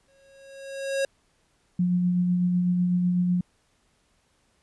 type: tone with exponential growth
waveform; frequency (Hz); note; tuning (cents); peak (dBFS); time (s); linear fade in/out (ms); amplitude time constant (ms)
square; 546; C#5; -26; -22; 0.08-1.05; 2; 210
type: tone with tremolo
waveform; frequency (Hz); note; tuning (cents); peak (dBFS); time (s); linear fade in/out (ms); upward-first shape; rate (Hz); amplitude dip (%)
sine; 178.5; F3; +38; -19; 1.79-3.41; 5; sine; 8; 25
effects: pink hiss -67 dBFS RMS until 4.62 s + resampled to 24000 Hz